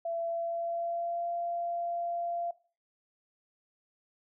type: tone with pitch glide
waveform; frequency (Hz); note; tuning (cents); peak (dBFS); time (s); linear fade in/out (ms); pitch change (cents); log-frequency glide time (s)
sine; 672 to 688.9; E5 to F5; +33 to -24; -31; 0.05-2.51; 5; +43; 0.23-1.3
effects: noise-tail reverb RT60 0.4 s tail -19 dB re dry